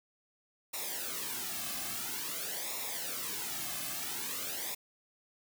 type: noise with flanger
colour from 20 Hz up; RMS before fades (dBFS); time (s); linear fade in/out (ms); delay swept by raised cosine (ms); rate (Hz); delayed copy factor
white; -38; 0.73-4.75; 10; 0.64 to 2.14; 0.49; -0.75
effects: none